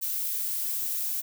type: noise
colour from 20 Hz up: violet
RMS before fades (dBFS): -30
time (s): 0.01-1.22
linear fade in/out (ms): 20
effects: none